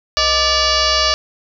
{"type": "tone with frequency modulation", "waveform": "sine", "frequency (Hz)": 2867, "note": "F7", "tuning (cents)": 45, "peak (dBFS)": -12, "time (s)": [0.17, 1.14], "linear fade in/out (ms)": 0, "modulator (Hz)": 561, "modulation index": 4.4, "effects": []}